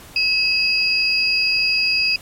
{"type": "tone pair together", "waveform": "sine", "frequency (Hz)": [2575, 4861], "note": ["E7", "D#8"], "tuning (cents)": [-41, -41], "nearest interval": "major seventh", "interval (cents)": 1100, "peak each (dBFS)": -18, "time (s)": [0.16, 2.16], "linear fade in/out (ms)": 2, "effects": ["pink hiss -42 dBFS RMS until 2.21 s", "MP3 64 kbps"]}